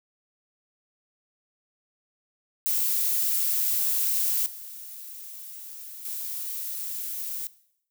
violet noise with level steps, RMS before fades -25 / -41 / -33 dBFS, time 2.66-7.47 s, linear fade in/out 0 ms, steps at 4.46 / 6.05 s, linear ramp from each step 2 ms, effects noise-tail reverb RT60 0.7 s tail -18 dB re dry

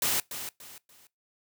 white noise with echo, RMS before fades -27 dBFS, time 0.02-0.2 s, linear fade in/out 2 ms, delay 290 ms, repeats 3, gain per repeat -10 dB, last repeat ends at 1.07 s, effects noise-tail reverb RT60 0.2 s tail -22 dB re dry + high-pass 80 Hz 12 dB/octave

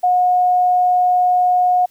sine tone, 724 Hz, F#5, 38 cents flat, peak -11 dBFS, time 0.03-1.86 s, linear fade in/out 10 ms, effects white hiss -55 dBFS RMS until 1.9 s

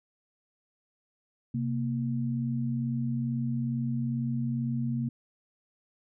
sine tone pair together, 130.82 / 233.1 Hz, C3 / A#3, 0 / 0 cents, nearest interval minor seventh, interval 1000 cents, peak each -30 / -30 dBFS, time 1.54-5.09 s, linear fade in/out 5 ms, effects none

